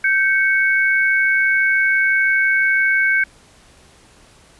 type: tone pair together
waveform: sine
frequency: 1558.6 / 2217 Hz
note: G6 / C#7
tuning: -10 / 0 cents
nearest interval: tritone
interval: 610 cents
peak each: -15 / -17 dBFS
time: 0.04-3.24 s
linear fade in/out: 5 ms
effects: pink hiss -49 dBFS RMS until 4.59 s + resampled to 24000 Hz